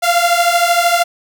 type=beating tone pair; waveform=sawtooth; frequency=686 / 699 Hz; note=F5 / F5; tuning=-31 / +1 cents; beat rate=13 Hz; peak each=-10 dBFS; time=0.02-1.04 s; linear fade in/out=20 ms; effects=none